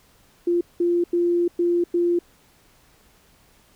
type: tone bursts at uneven times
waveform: sine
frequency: 347 Hz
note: F4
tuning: 11 cents flat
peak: -17 dBFS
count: 5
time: 0.47-0.61 / 0.8-1.04 / 1.13-1.48 / 1.59-1.84 / 1.94-2.19 s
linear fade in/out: 5 ms
effects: pink hiss -57 dBFS RMS until 3.75 s